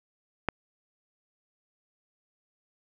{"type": "click", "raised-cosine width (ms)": 0.5, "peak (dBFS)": -10, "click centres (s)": 0.487, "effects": []}